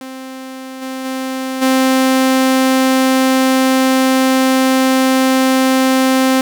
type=tone with level steps; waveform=sawtooth; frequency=262 Hz; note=C4; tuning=2 cents sharp; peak=-23 / -18 / -15 / -6 dBFS; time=0.01-6.41 s; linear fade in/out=2 ms; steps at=0.81 / 1.04 / 1.61 s; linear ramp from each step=20 ms; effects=none